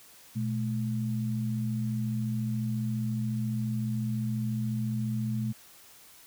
sine tone pair together, 120.6 / 214.9 Hz, B2 / A3, -41 / -41 cents, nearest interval minor seventh, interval 1000 cents, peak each -30 / -31 dBFS, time 0.35-5.53 s, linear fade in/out 20 ms, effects white hiss -54 dBFS RMS until 6.26 s

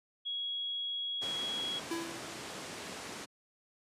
sine tone, 3322 Hz, G#7, in tune, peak -34 dBFS, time 0.25-1.8 s, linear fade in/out 20 ms
pink low-pass noise, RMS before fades -42 dBFS, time 1.21-3.26 s, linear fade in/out 20 ms, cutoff 9100 Hz, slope 24 dB/octave
square tone with exponential decay, 333.9 Hz, E4, 22 cents sharp, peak -32 dBFS, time 1.91-2.51 s, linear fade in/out 2 ms, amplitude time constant 130 ms
effects high-pass 200 Hz 12 dB/octave + resampled to 32000 Hz

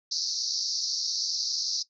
white band-pass noise, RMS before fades -30 dBFS, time 0.11-1.83 s, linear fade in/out 10 ms, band 4200 to 5900 Hz, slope 96 dB/octave, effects noise-tail reverb RT60 0.1 s tail -17 dB re dry

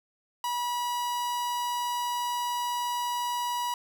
45% pulse tone, 971 Hz, B5, 30 cents flat, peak -28 dBFS, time 0.44-3.74 s, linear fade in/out 2 ms, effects none

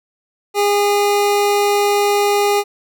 25% pulse tone, 408.4 Hz, G#4, 29 cents flat, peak -9 dBFS, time 0.54-2.64 s, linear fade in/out 50 ms, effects none

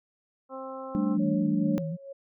harmonic tone, 264.3 Hz, C4, 18 cents sharp, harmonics 1 / 2 / 3 / 4 / 5, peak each -43 / -38 / -44 / -43 / -45 dBFS, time 0.49-1.18 s, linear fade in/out 50 ms
sine chord, G suspended second, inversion none, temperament equal, 196 / 220 / 293.7 Hz, G3 / A3 / D4, 0 / 0 / 0 cents, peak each -28 dBFS, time 0.95-1.78 s, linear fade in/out 0 ms
sine tone with vibrato, 166 Hz, E3, 12 cents sharp, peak -30 dBFS, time 1.15-1.97 s, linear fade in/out 20 ms, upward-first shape square, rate 5.2 Hz, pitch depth 60 cents each way
sine tone with tremolo, 550 Hz, C#5, 14 cents flat, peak -33 dBFS, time 1.19-2.13 s, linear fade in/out 10 ms, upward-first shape sine, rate 2.2 Hz, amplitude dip 80%
effects none

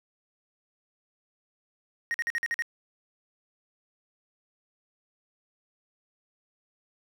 triangle tone bursts, 1870 Hz, A#6, 5 cents sharp, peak -24 dBFS, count 7, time 2.11-2.622 s, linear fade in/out 0 ms, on 32 ms, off 48 ms, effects none

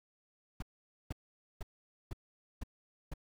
brown noise bursts, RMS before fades -38 dBFS, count 6, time 0.6-3.138 s, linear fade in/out 5 ms, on 23 ms, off 480 ms, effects none

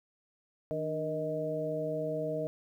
harmonic tone with a mistuned harmonic, 156.6 Hz, D#3, 11 cents sharp, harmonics 1 / 2 / 3 / 4, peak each -39 / -40 / -36 / -34 dBFS, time 0.71-2.47 s, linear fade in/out 0 ms, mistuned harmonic 2, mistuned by -79 cents, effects 11-bit

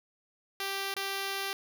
5% pulse tone with dropouts, 392 Hz, G4, in tune, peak -21 dBFS, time 0.6-1.53 s, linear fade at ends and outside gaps 1 ms, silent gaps 0.94-0.965 s, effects none

